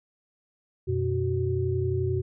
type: tone cluster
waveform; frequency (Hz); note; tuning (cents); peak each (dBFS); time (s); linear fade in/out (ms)
sine; 91.1 / 122.5 / 373.7; F#2 / B2 / F#4; -26 / -14 / +17; -28; 0.87-2.22; 20
effects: none